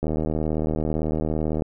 click train, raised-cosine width 2 ms, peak -12 dBFS, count 125, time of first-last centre 0.03-1.622 s, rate 77.9 Hz, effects none

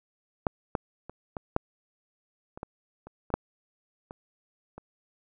clicks, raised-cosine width 1 ms, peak -10 / -12 / -26 / -20 / -9 / -27 / -21 / -30 / -27 / -10 / -26 / -28 dBFS, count 12, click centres 0.468 / 0.752 / 1.096 / 1.368 / 1.564 / 2.575 / 2.631 / 3.07 / 3.303 / 3.34 / 4.109 / 4.78 s, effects none

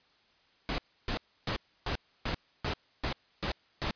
pink noise bursts, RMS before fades -32 dBFS, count 9, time 0.69-3.909 s, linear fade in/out 0 ms, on 91 ms, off 300 ms, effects white hiss -66 dBFS RMS until 3.95 s + resampled to 11025 Hz

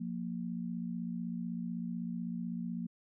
sine tone pair together, 177.16 / 233.1 Hz, F3 / A#3, +25 / 0 cents, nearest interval perfect fourth, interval 475 cents, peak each -38 / -38 dBFS, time 0-2.87 s, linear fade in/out 10 ms, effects none

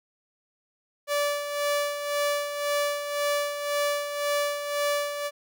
sawtooth tone with tremolo, 580 Hz, D5, 22 cents flat, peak -19 dBFS, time 1.07-5.31 s, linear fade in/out 50 ms, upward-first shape sine, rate 1.9 Hz, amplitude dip 60%, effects none

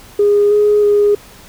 sine tone with pitch steps, 410.2 / 417 / 411.9 Hz, G#4 / G#4 / G#4, -21 / +7 / -14 cents, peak -7 dBFS, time 0.19-1.15 s, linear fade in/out 5 ms, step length 320 ms, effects tanh soft clip ceiling -3 dBFS + pink hiss -40 dBFS RMS until 1.48 s

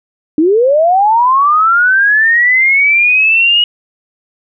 sine linear sweep, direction up, 293.7 to 2904 Hz, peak -6 dBFS, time 0.38-3.64 s, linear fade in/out 2 ms, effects none

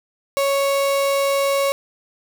35% pulse tone, 554.4 Hz, C#5, in tune, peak -15 dBFS, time 0.37-1.72 s, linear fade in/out 0 ms, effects none

